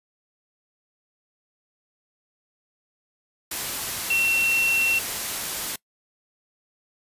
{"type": "tone in noise", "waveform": "sine", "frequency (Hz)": 2716, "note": "F7", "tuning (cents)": -49, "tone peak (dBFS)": -19, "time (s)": [4.1, 4.99], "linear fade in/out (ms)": 5, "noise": "white", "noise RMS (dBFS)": -29, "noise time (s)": [3.51, 5.76], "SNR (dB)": 7, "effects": ["noise-tail reverb RT60 0.1 s tail -23 dB re dry", "resampled to 32000 Hz"]}